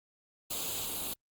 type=noise with comb filter; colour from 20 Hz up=white; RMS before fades=-36 dBFS; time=0.5-1.14 s; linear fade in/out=10 ms; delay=0.27 ms; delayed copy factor=+0.7; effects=Opus 48 kbps